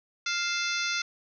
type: harmonic tone with a mistuned harmonic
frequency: 698.5 Hz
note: F5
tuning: in tune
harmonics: 2 / 3 / 4 / 5 / 6 / 7 / 8 / 9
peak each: -32 / -34 / -35 / -36 / -37 / -37 / -38 / -39 dBFS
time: 0.26-1.02 s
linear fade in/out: 5 ms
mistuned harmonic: 4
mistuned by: -100 cents
effects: none